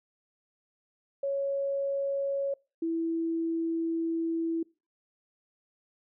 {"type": "tone pair in turn", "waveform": "sine", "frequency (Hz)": [554.4, 329.6], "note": ["C#5", "E4"], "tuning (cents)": [0, 0], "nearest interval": "major sixth", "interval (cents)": 900, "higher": "first", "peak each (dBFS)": [-27, -27], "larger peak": "neither", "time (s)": [[1.23, 2.54], [2.82, 4.63]], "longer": "second", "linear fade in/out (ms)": 5, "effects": ["noise-tail reverb RT60 0.3 s tail -24 dB re dry"]}